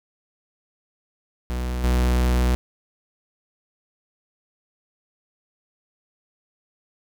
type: tone pair in turn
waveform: 45% pulse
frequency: 61.74 / 61.74 Hz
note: B1 / B1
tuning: 0 / 0 cents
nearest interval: unison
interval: 0 cents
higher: neither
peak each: -24 / -17 dBFS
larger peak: second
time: 1.5-1.84 / 1.84-2.55 s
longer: second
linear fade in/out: 0 ms
effects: none